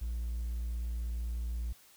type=tone; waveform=triangle; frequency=58.27 Hz; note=A#1; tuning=in tune; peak=-30 dBFS; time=0.01-1.73 s; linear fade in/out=10 ms; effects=tanh soft clip ceiling -27 dBFS + white hiss -60 dBFS RMS until 1.96 s